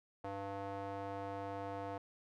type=tone with band-pass filter; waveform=square; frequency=99 Hz; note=G2; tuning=18 cents sharp; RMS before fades=-43 dBFS; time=0.24-1.98 s; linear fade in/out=5 ms; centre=710 Hz; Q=1.7; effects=none